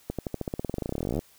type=accelerating click train; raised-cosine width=2 ms; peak=-16 dBFS; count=30; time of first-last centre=0.1-1.191 s; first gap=87 ms; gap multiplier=0.93; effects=white hiss -58 dBFS RMS until 1.38 s